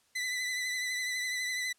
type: tone with vibrato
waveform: sawtooth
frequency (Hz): 2000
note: B6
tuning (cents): +21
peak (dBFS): -28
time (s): 0.15-1.73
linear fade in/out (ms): 10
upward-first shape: triangle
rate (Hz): 12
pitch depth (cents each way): 39
effects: white hiss -69 dBFS RMS until 1.78 s + low-pass 10000 Hz 12 dB/octave